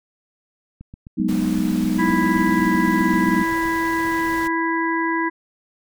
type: click train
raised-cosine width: 5 ms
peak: -25 dBFS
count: 23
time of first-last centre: 0.81-3.656 s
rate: 7.73 Hz
type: chord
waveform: sine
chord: G# minor seventh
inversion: third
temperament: equal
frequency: 185 / 207.7 / 246.9 / 311.1 Hz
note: F#3 / G#3 / B3 / D#4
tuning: 0 / 0 / 0 / 0 cents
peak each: -23 dBFS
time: 1.17-3.44 s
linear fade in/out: 20 ms
type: noise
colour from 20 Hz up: pink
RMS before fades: -35 dBFS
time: 1.28-4.48 s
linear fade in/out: 10 ms
type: harmonic tone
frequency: 329.6 Hz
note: E4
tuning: in tune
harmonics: 1 / 3 / 5 / 6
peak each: -22 / -23 / -27 / -27 dBFS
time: 1.98-5.3 s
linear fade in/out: 20 ms
effects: none